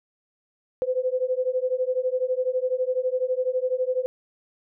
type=beating tone pair; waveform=sine; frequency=504 / 516 Hz; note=B4 / C5; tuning=+35 / -24 cents; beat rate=12 Hz; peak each=-25 dBFS; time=0.82-4.06 s; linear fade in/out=0 ms; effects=none